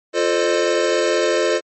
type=chord; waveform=square; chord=F dominant seventh; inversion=none; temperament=equal with one note detuned; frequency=349.2 / 440 / 523.3 / 607 Hz; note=F4 / A4 / C5 / Eb5; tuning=0 / 0 / 0 / -43 cents; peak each=-22 dBFS; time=0.13-1.61 s; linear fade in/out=50 ms; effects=MP3 32 kbps